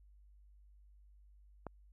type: click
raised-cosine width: 1 ms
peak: -28 dBFS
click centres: 1.667 s
effects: added 50 Hz sine -59 dBFS peak until 1.92 s